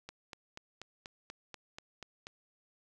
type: click train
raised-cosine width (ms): 0.2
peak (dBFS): -27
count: 10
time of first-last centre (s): 0.09-2.269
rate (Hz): 4.13
effects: none